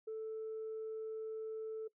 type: tone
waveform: sine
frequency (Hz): 440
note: A4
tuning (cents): 0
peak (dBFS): -38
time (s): 0.07-1.88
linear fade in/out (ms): 10
effects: noise-tail reverb RT60 0.1 s tail -21 dB re dry + tanh soft clip ceiling -37 dBFS